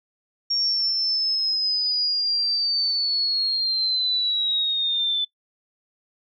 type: linear sweep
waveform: sine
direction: down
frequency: 5550 to 3500 Hz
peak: -20 dBFS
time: 0.5-5.25 s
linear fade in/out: 10 ms
effects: noise-tail reverb RT60 0.1 s tail -21 dB re dry